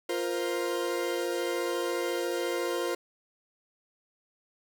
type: chord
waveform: 40% pulse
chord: F suspended fourth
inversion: none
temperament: equal with one note detuned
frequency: 349.2 / 469.1 / 523.3 Hz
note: F4 / Bb4 / C5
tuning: 0 / +11 / 0 cents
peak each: -31 / -33 / -33 dBFS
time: 0.09-2.95 s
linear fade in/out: 5 ms
effects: 10-bit

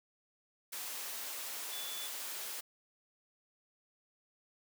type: tone in noise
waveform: sine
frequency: 3462 Hz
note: A7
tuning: 29 cents flat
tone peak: -44 dBFS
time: 1.72-2.08 s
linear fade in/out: 10 ms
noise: white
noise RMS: -42 dBFS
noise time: 0.72-2.61 s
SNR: -5 dB
effects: high-pass 400 Hz 12 dB/octave

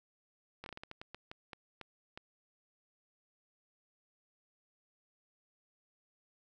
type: slowing click train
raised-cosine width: 0.3 ms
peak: -29 dBFS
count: 13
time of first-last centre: 0.64-2.175 s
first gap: 22 ms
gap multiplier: 1.29
effects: none

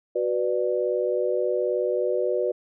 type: chord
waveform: sine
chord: B minor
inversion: second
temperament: just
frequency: 370.4 / 493.9 / 592.7 Hz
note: F#4 / B4 / D5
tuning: +2 / 0 / +16 cents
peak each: -26 / -25 / -27 dBFS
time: 0.15-2.52 s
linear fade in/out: 10 ms
effects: none

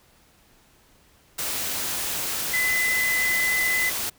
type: tone in noise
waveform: sine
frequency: 2016 Hz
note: B6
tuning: 35 cents sharp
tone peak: -21 dBFS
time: 2.53-3.9 s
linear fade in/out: 10 ms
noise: white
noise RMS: -28 dBFS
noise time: 1.38-4.1 s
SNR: +4 dB
effects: pink hiss -58 dBFS RMS until 4.18 s

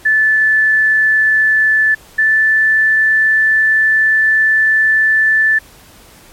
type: tone pair in turn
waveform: sine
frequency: 1746 / 1755.9 Hz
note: A6 / A6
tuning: -14 / -4 cents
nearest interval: unison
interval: 10 cents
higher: second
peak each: -8 dBFS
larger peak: neither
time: 0.05-1.95 / 2.18-5.59 s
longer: second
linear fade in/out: 10 ms
effects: pink hiss -42 dBFS RMS until 6.32 s + MP3 64 kbps

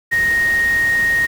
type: tone in noise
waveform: sine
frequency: 1864.7 Hz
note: A#6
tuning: in tune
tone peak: -13 dBFS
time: 0.11-1.27 s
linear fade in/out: 20 ms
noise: pink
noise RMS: -30 dBFS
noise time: 0.11-1.27 s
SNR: +14 dB
effects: none

